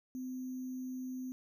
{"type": "tone with sample-and-hold", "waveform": "sine", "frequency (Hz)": 256.5, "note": "C4", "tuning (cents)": -34, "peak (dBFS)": -38, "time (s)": [0.15, 1.32], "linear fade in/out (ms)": 0, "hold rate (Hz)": 6300, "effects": []}